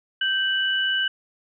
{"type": "tone pair together", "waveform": "sine", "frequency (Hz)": [1559, 2962], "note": ["G6", "F#7"], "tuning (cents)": [-10, 1], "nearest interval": "major seventh", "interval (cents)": 1111, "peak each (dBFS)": -23, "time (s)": [0.21, 1.08], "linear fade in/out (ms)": 5, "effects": []}